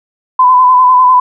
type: tone with vibrato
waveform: sine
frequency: 1009 Hz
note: B5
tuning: 37 cents sharp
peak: -3 dBFS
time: 0.39-1.2 s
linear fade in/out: 5 ms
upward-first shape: square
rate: 10 Hz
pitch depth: 26 cents each way
effects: none